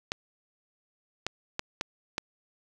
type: clicks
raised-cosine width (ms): 0.2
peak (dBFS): -12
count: 5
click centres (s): 0.119 / 1.266 / 1.594 / 1.811 / 2.181
effects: none